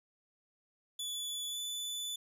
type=tone with pitch glide; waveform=sawtooth; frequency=3449 to 3485 Hz; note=A7 to A7; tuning=-35 to -17 cents; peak=-34 dBFS; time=0.99-2.16 s; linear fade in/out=5 ms; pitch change=+18 cents; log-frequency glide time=1.49-1.58 s; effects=resampled to 32000 Hz